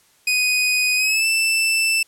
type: tone with pitch glide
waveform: sawtooth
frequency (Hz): 2492 to 2655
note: D#7 to E7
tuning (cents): +2 to +12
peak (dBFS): -13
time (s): 0.27-2.03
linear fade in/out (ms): 5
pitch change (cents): +110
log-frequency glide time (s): 0.96-1.26
effects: white hiss -57 dBFS RMS until 2.07 s + low-pass 12000 Hz 12 dB/octave